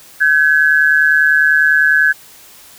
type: tone pair together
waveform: sine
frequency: 1533 / 1683 Hz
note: G6 / G#6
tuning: -39 / +23 cents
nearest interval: major second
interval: 162 cents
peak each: -11 / -11 dBFS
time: 0.2-2.13 s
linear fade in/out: 20 ms
effects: white hiss -41 dBFS RMS until 2.78 s